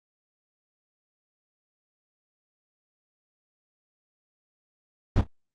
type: noise with echo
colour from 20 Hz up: brown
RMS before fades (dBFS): -19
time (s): 5.16-5.21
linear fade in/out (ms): 2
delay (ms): 29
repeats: 2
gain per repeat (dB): -14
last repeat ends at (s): 5.268
effects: low-pass 4000 Hz 12 dB/octave + Opus 24 kbps